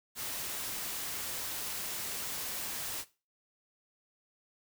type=noise; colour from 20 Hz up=white; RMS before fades=-38 dBFS; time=0.15-3.05 s; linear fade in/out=50 ms; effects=noise-tail reverb RT60 0.3 s tail -17 dB re dry